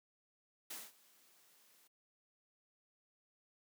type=noise with ADSR envelope; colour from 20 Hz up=white; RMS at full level=-45 dBFS; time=0.7-1.88 s; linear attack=7 ms; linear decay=210 ms; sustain=-23 dB; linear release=14 ms; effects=high-pass 200 Hz 12 dB/octave